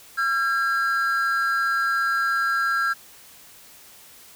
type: tone pair together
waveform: triangle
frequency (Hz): 1360 / 1622.9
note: F6 / G#6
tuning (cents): -46 / -40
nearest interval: minor third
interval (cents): 306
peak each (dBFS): -21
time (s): 0.17-2.94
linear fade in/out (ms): 20
effects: white hiss -48 dBFS RMS until 4.35 s